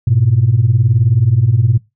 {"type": "beating tone pair", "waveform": "sine", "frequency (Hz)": [102.6, 121.6], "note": ["G#2", "B2"], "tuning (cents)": [-21, -26], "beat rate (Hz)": 19, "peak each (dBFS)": [-12, -10], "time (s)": [0.07, 1.78], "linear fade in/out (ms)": 5, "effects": ["noise-tail reverb RT60 0.2 s tail -20 dB re dry", "tanh soft clip ceiling -2 dBFS"]}